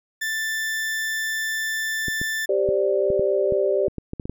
40% pulse tone, 1768 Hz, A6, 8 cents sharp, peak -23 dBFS, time 0.21-2.46 s, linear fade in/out 10 ms
clicks, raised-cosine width 3 ms, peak -17 dBFS, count 12, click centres 2.083 / 2.215 / 2.689 / 3.103 / 3.195 / 3.523 / 3.882 / 3.983 / 4.134 / 4.198 / 4.255 / 4.296 s
sine chord, G suspended fourth, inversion none, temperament equal, 392 / 523.3 / 587.3 Hz, G4 / C5 / D5, 0 / 0 / 0 cents, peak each -21 / -25 / -22 dBFS, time 2.49-3.88 s, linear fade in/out 5 ms
effects none

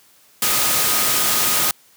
sine tone in noise, 1244.5 Hz, D#6, in tune, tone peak -29 dBFS, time 0.42-1.71 s, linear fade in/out 2 ms, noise white, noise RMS -18 dBFS, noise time 0.42-1.71 s, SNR -14 dB, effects white hiss -53 dBFS RMS until 1.96 s + high-pass 80 Hz 12 dB/octave

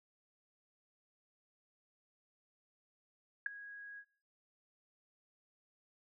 sine tone with ADSR envelope, 1652 Hz, G#6, 10 cents flat, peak -28 dBFS, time 3.46-4.05 s, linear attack 3 ms, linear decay 9 ms, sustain -19 dB, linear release 66 ms, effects noise-tail reverb RT60 0.8 s tail -25 dB re dry

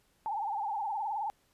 sine tone with vibrato, 845 Hz, G#5, 30 cents sharp, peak -31 dBFS, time 0.26-1.3 s, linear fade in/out 0 ms, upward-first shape triangle, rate 19 Hz, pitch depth 140 cents each way, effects pink hiss -70 dBFS RMS until 1.53 s + resampled to 32000 Hz

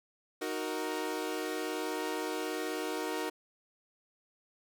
sawtooth chord, D# minor, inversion none, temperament equal, 311.1 / 370 / 466.2 Hz, D#4 / F#4 / A#4, 0 / 0 / 0 cents, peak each -34 dBFS, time 0.41-3.3 s, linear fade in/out 10 ms, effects none

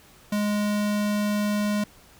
square tone, 207.7 Hz, G#3, in tune, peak -23 dBFS, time 0.32-1.84 s, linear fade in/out 5 ms, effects pink hiss -53 dBFS RMS until 2.19 s

